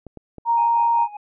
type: clicks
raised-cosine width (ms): 2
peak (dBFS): -24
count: 3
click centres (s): 0.067 / 0.173 / 0.383
type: tone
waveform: sine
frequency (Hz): 932.3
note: A#5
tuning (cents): 0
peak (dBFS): -15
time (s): 0.45-1.08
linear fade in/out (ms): 50
type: tone with tremolo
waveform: triangle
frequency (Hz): 830.6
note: G#5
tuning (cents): 0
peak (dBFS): -23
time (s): 0.57-1.17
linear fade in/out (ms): 5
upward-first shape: sine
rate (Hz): 5.1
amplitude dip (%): 80
effects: resampled to 8000 Hz